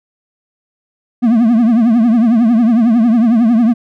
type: tone with vibrato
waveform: triangle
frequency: 230.8 Hz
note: A#3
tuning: 17 cents flat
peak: -5 dBFS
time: 1.22-3.74 s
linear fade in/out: 20 ms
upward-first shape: triangle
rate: 11 Hz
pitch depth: 150 cents each way
effects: none